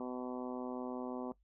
harmonic tone, 125.8 Hz, B2, 32 cents sharp, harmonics 2 / 3 / 4 / 5 / 6 / 7 / 8 / 9, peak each -41 / -45 / -47 / -49 / -51 / -52 / -53 / -54 dBFS, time 0-1.32 s, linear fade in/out 2 ms, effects noise-tail reverb RT60 0.1 s tail -18 dB re dry + added 50 Hz sine -69 dBFS peak until 1.43 s

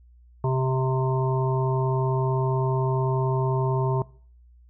harmonic tone, 130.81 Hz, C3, in tune, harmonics 1 / 3 / 5 / 7 / 8, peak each -22 / -28 / -33 / -31 / -35 dBFS, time 0.44-4.02 s, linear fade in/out 2 ms, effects noise-tail reverb RT60 0.5 s tail -22 dB re dry + added 60 Hz sine -50 dBFS peak until 4.69 s

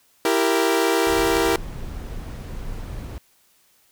sawtooth chord, E diminished, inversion none, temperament equal with one note detuned, 332.1 / 392 / 466.2 Hz, E4 / G4 / Bb4, +13 / 0 / 0 cents, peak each -18 dBFS, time 0.25-1.56 s, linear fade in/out 2 ms
brown noise, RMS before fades -32 dBFS, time 1.07-3.18 s, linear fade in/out 0 ms
effects white hiss -60 dBFS RMS until 3.91 s

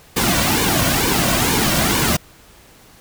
pink noise with flanger, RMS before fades -17 dBFS, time 0.16-2.17 s, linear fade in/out 10 ms, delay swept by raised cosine 1.5 to 2.41 ms, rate 2.2 Hz, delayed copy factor -0.65, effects pink hiss -47 dBFS RMS until 3 s

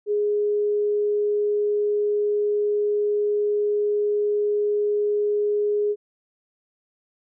sine tone, 415.3 Hz, G#4, in tune, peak -19 dBFS, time 0.06-5.96 s, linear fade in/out 50 ms, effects none

